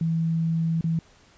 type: tone with dropouts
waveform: sine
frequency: 163.8 Hz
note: E3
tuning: 11 cents flat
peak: -21 dBFS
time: 0.01-0.99 s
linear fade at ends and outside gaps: 2 ms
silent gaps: 0.81-0.841 s
effects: pink hiss -56 dBFS RMS until 1.37 s + resampled to 16000 Hz